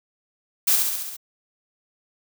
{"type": "noise with echo", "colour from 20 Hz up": "blue", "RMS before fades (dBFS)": -18, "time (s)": [0.67, 0.76], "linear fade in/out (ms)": 10, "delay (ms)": 68, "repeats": 6, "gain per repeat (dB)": -3, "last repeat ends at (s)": 1.168, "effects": []}